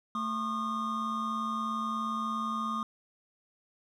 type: tone cluster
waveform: triangle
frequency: 222.1 / 1083 / 1220 Hz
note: A3 / C#6 / D#6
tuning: +16 / -41 / -34 cents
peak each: -34 / -35 / -31 dBFS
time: 0.15-2.83 s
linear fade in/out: 2 ms
effects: none